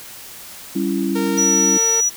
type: chord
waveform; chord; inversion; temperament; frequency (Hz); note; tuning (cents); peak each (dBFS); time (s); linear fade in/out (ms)
sine; C# diminished; second; equal with one note detuned; 196 / 277.2 / 334.4; G3 / C#4 / E4; 0 / 0 / +25; -22; 0.75-1.78; 10
type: tone with pitch glide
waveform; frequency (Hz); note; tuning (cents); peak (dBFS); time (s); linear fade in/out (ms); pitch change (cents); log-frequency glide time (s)
sawtooth; 460.8 to 452.1; A#4 to A4; -20 to +47; -19; 1.15-2.01; 10; -33; 1.39-1.52
type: tone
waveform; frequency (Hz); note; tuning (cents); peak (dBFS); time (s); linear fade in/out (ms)
sine; 5850; F#8; -21; -14; 1.37-2.1; 20
effects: white hiss -37 dBFS RMS until 2.16 s